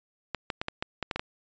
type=clicks; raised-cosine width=0.3 ms; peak=-14 dBFS; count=9; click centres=0.347 / 0.502 / 0.615 / 0.684 / 0.825 / 1.027 / 1.112 / 1.16 / 1.195 s; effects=resampled to 16000 Hz

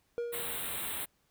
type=tone with exponential decay; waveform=triangle; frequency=474.2 Hz; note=A#4; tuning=30 cents sharp; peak=-28 dBFS; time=0.18-0.87 s; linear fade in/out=0 ms; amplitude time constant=150 ms
type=band-stop noise; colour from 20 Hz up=white; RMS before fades=-37 dBFS; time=0.32-1.06 s; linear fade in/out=20 ms; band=4000 to 8000 Hz; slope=96 dB/octave
effects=pink hiss -73 dBFS RMS until 1.3 s

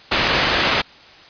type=low-pass noise; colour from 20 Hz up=white; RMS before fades=-18 dBFS; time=0.11-0.82 s; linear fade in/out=10 ms; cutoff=3400 Hz; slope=12 dB/octave; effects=white hiss -44 dBFS RMS until 1.29 s + resampled to 11025 Hz

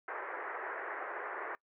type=band-pass noise; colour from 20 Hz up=white; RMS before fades=-41 dBFS; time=0.08-1.55 s; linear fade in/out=0 ms; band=360 to 1900 Hz; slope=48 dB/octave; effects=noise-tail reverb RT60 0.1 s tail -22 dB re dry

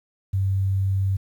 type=tone; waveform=sine; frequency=96.6 Hz; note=G2; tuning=25 cents flat; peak=-19 dBFS; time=0.33-1.17 s; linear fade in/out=10 ms; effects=9-bit

